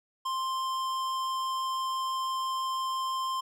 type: tone with tanh clipping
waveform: sine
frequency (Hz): 1049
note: C6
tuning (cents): +4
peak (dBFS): -31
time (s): 0.25-3.41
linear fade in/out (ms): 10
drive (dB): 17
effects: none